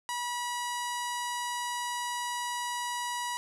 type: tone with low-pass filter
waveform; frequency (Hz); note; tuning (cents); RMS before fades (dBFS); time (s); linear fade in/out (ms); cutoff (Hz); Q
sawtooth; 970; B5; -31; -34; 0.09-3.37; 0; 9700; 1.6
effects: none